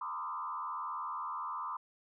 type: tone with frequency modulation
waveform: sine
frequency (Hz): 1108.7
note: C#6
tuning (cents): 0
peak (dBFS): -36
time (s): 0.01-1.77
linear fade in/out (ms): 5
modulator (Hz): 80.6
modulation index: 2
effects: none